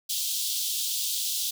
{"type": "high-pass noise", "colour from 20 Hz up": "pink", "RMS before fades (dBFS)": -29, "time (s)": [0.09, 1.51], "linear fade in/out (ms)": 10, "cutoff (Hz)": 3200, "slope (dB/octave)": 48, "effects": []}